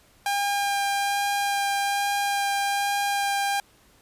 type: tone with vibrato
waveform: sawtooth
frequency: 803 Hz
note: G5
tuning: 41 cents sharp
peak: -19 dBFS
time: 0.26-3.6 s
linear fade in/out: 2 ms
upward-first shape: sine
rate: 1.2 Hz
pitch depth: 8 cents each way
effects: pink hiss -58 dBFS RMS until 4.01 s + resampled to 32000 Hz